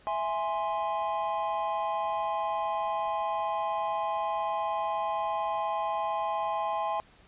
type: chord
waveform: triangle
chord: E augmented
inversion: none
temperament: equal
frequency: 659.3 / 830.6 / 1046.5 Hz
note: E5 / G#5 / B#5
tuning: 0 / 0 / 0 cents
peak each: -32 / -29 / -31 dBFS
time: 0.07-7 s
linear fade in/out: 0 ms
effects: pink hiss -58 dBFS RMS until 7.27 s + resampled to 8000 Hz